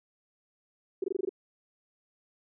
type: tone bursts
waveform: sine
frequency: 380 Hz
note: F#4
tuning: 46 cents sharp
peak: -26 dBFS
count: 7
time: 1.02-1.293 s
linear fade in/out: 5 ms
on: 21 ms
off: 21 ms
effects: none